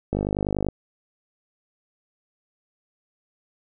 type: click train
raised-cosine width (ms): 2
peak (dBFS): -11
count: 29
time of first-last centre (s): 0.13-0.687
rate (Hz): 50.3
effects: none